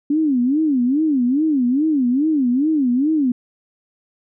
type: tone with vibrato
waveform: sine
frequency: 277.2 Hz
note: C#4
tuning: in tune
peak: -14 dBFS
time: 0.1-3.32 s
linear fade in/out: 5 ms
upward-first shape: sine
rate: 2.4 Hz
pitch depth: 240 cents each way
effects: none